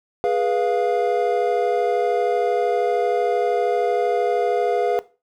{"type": "chord", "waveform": "triangle", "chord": "F diminished", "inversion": "first", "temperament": "equal with one note detuned", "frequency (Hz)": [415.3, 488.2, 698.5], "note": ["Ab4", "Cb5", "F5"], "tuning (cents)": [0, -20, 0], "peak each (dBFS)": -20, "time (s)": [0.24, 4.99], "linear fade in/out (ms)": 0, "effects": ["noise-tail reverb RT60 0.3 s tail -17 dB re dry"]}